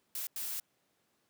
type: noise bursts at uneven times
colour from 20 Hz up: blue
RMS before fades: -38 dBFS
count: 2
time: 0.15-0.27 / 0.36-0.6 s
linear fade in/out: 2 ms
effects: pink hiss -75 dBFS RMS until 1.29 s + high-pass 150 Hz 12 dB/octave